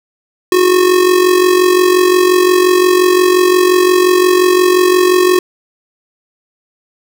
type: tone with amplitude modulation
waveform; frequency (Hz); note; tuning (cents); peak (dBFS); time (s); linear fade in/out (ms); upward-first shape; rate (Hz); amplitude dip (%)
square; 364.4; F#4; -26; -5; 0.52-5.39; 2; sine; 45.7; 60
effects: none